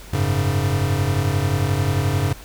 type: chord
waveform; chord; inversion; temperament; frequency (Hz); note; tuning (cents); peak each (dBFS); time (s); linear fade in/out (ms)
square; F# suspended second; none; equal; 92.5 / 103.83 / 138.59; F#2 / G#2 / C#3; 0 / 0 / 0; -23; 0.13-2.33; 5
effects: added 47 Hz sine -39 dBFS peak until 2.44 s + pink hiss -42 dBFS RMS until 2.44 s